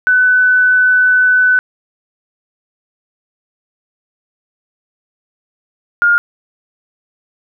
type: tone pair in turn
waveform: sine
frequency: 1501 / 1416.8 Hz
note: F#6 / F6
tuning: +24 / +24 cents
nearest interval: minor second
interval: 100 cents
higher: first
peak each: -7 dBFS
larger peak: neither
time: 0.07-1.59 / 6.02-6.18 s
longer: first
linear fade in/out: 0 ms
effects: none